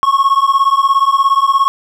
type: beating tone pair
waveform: triangle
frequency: 1088 / 1105 Hz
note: C#6 / C#6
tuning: -33 / -6 cents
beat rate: 17 Hz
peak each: -10 dBFS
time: 0.03-1.68 s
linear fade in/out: 0 ms
effects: none